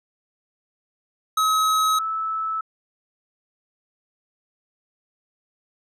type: tone pair in turn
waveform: square / sine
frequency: 1278 / 1307.9 Hz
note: D#6 / E6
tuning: +46 / -14 cents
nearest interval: unison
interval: 40 cents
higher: second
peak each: -18 / -23 dBFS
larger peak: first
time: 1.37-1.99 / 1.99-2.61 s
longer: neither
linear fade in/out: 5 ms
effects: low-pass 12000 Hz 12 dB/octave